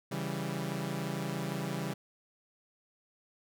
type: chord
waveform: sawtooth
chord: C# diminished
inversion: none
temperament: equal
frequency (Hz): 138.59 / 164.81 / 196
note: C#3 / E3 / G3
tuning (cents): 0 / 0 / 0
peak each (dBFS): -34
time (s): 0.11-1.94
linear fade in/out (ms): 10
effects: none